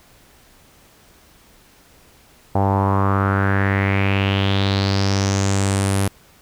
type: tone with low-pass filter sweep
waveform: sawtooth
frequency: 98 Hz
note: G2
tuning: in tune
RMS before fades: -18 dBFS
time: 2.55-6.08 s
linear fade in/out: 5 ms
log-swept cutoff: 790 to 11000 Hz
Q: 4.5
effects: pink hiss -51 dBFS RMS until 6.41 s